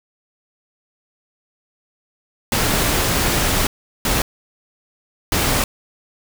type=noise bursts at uneven times; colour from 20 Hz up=pink; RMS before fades=-18 dBFS; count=3; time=2.52-3.67 / 4.05-4.22 / 5.32-5.64 s; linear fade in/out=2 ms; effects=none